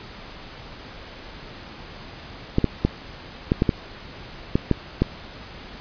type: clicks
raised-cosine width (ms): 3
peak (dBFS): -4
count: 9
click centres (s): 2.584 / 2.643 / 2.85 / 3.519 / 3.621 / 3.692 / 4.555 / 4.713 / 5.02
effects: pink hiss -40 dBFS RMS until 5.8 s + resampled to 11025 Hz